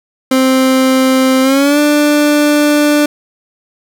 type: tone with pitch glide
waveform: 30% pulse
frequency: 261.6 to 295.3 Hz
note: C4 to D4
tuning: 0 to +10 cents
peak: -5 dBFS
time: 0.31-3.06 s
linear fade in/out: 5 ms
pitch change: +210 cents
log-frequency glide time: 1.42-1.79 s
effects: none